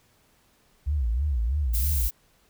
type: tone with vibrato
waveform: sine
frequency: 64.8 Hz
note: C2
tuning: 16 cents flat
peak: -22 dBFS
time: 0.86-2.09 s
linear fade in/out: 20 ms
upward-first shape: sine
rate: 3.1 Hz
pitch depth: 270 cents each way
type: noise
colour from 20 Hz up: violet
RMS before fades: -30 dBFS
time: 1.73-2.11 s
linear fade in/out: 20 ms
effects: pink hiss -63 dBFS RMS until 2.49 s